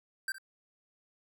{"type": "tone with echo", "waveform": "square", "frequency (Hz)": 1568, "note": "G6", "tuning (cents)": 0, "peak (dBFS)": -32, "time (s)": [0.28, 0.32], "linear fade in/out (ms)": 2, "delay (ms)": 63, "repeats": 1, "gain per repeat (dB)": -15, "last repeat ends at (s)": 0.383, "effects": []}